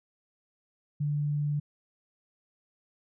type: tone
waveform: sine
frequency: 146.83 Hz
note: D3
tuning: in tune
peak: -26 dBFS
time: 1-1.6 s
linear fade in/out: 10 ms
effects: none